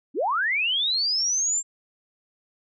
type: linear sweep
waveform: sine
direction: up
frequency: 223 to 7459 Hz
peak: -21 dBFS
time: 0.14-1.63 s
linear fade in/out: 50 ms
effects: none